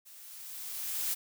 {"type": "noise with level ramp", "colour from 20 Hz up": "blue", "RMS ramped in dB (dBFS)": [-53, -31], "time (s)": [0.05, 1.15], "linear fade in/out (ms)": 20, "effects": []}